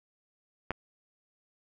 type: clicks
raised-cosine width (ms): 0.5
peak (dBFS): -14 / -30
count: 2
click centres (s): 0.707 / 0.716
effects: none